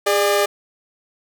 sawtooth tone pair together, 408.8 / 596.1 Hz, G#4 / D5, -27 / +26 cents, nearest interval perfect fifth, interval 653 cents, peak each -14 dBFS, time 0.06-0.46 s, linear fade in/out 10 ms, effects none

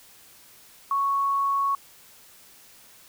sine tone, 1108.7 Hz, C#6, in tune, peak -21 dBFS, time 0.91-1.75 s, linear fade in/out 2 ms, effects white hiss -52 dBFS RMS until 3.08 s

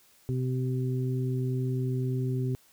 harmonic tone, 128.3 Hz, C3, 34 cents flat, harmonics 1 / 2 / 3, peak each -27 / -35 / -36 dBFS, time 0.29-2.55 s, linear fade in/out 0 ms, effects white hiss -61 dBFS RMS until 2.72 s

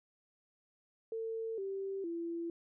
sine tone with pitch steps, 450 / 389.5 / 337.1 Hz, A4 / G4 / E4, +39 / -11 / +39 cents, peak -36 dBFS, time 1.12-2.5 s, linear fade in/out 2 ms, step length 460 ms, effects none

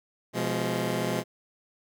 15% pulse chord, F diminished, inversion second, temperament just, 125.72 / 174.61 / 209.5 Hz, Cb3 / F3 / Ab3, +31 / 0 / +15 cents, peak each -25 dBFS, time 0.33-1.24 s, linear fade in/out 50 ms, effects none

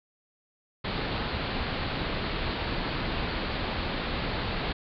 pink low-pass noise, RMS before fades -31 dBFS, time 0.84-4.73 s, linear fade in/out 10 ms, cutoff 4600 Hz, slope 96 dB/octave, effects none

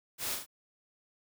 white noise with echo, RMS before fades -36 dBFS, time 0.18-0.38 s, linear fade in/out 50 ms, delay 42 ms, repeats 2, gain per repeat -4 dB, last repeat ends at 0.464 s, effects none

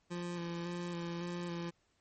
25% pulse tone with vibrato, 172.8 Hz, F3, 18 cents flat, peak -34 dBFS, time 0.1-1.71 s, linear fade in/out 20 ms, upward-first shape square, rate 1.8 Hz, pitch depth 19 cents each way, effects pink hiss -75 dBFS RMS until 2 s + MP3 32 kbps

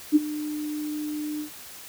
sine tone with ADSR envelope, 301 Hz, D4, 43 cents sharp, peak -11 dBFS, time 0.12-1.5 s, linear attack 37 ms, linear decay 28 ms, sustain -17 dB, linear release 99 ms, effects white hiss -43 dBFS RMS until 1.88 s

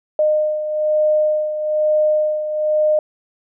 sine beating tone pair, 611 / 612.1 Hz, D#5 / D#5, -32 / -28 cents, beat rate 1.1 Hz, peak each -15 / -22 dBFS, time 0.19-2.99 s, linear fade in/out 2 ms, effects none

